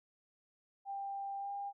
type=tone with pitch glide; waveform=sine; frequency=792 to 802.1 Hz; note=G5 to G5; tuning=+18 to +40 cents; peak=-38 dBFS; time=0.85-1.73 s; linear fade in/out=50 ms; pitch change=+22 cents; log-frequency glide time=1.38-1.51 s; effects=none